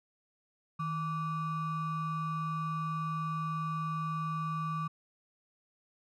triangle ring-modulated tone, 659.3 Hz, E5, in tune, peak -27 dBFS, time 0.79-4.88 s, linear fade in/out 10 ms, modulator 501 Hz, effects none

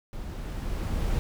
brown noise with level ramp, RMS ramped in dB -37 to -26 dBFS, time 0.13-1.19 s, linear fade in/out 0 ms, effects none

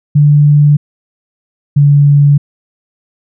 sine tone pair in turn, 146.83 / 143.73 Hz, D3 / D3, 0 / -37 cents, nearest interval unison, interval 37 cents, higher first, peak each -3 dBFS, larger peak neither, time 0.15-0.77 / 1.76-2.38 s, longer neither, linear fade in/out 10 ms, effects none

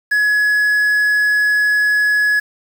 triangle tone with quantisation, 1689 Hz, G#6, 29 cents sharp, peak -10 dBFS, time 0.11-2.4 s, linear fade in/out 10 ms, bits 6, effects none

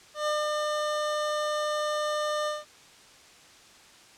25% pulse tone with ADSR envelope, 602 Hz, D5, 43 cents sharp, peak -21 dBFS, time 0.14-2.65 s, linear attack 130 ms, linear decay 190 ms, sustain -2 dB, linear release 180 ms, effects white hiss -53 dBFS RMS until 4.17 s + low-pass 7000 Hz 12 dB/octave

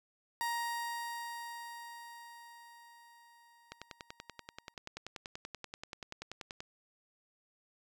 30% pulse tone with exponential decay, 939 Hz, A#5, 12 cents sharp, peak -30 dBFS, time 0.41-4.74 s, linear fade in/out 0 ms, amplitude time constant 940 ms
click train, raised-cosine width 0.2 ms, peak -25 dBFS, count 31, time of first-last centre 3.72-6.605 s, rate 10.4 Hz
effects none

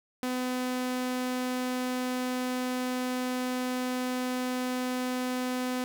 sawtooth tone, 252.4 Hz, B3, 38 cents sharp, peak -25 dBFS, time 0.23-5.84 s, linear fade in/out 0 ms, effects none

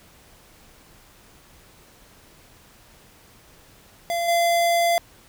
square tone with level steps, 685 Hz, F5, 34 cents flat, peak -23 / -18 dBFS, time 4.1-4.98 s, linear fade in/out 0 ms, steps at 4.28 s, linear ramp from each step 5 ms, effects pink hiss -52 dBFS RMS until 5.28 s

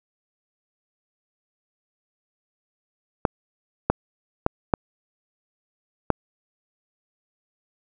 clicks, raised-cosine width 1 ms, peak -3 dBFS, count 5, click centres 3.252 / 3.9 / 4.464 / 4.738 / 6.103 s, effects none

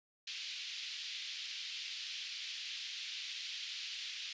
pink band-pass noise, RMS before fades -44 dBFS, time 0.27-4.33 s, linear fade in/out 5 ms, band 2700 to 4800 Hz, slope 24 dB/octave, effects resampled to 16000 Hz

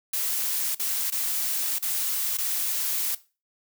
blue noise with dropouts, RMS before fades -27 dBFS, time 0.13-3.15 s, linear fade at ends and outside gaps 5 ms, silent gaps 0.749-0.795 / 1.103-1.121 / 1.786-1.824 / 2.372-2.383 s, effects noise-tail reverb RT60 0.3 s tail -17 dB re dry

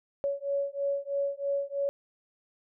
sine beating tone pair, 559 / 562.1 Hz, C#5 / C#5, +14 / +24 cents, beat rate 3.1 Hz, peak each -31 dBFS, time 0.24-1.89 s, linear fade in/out 0 ms, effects none

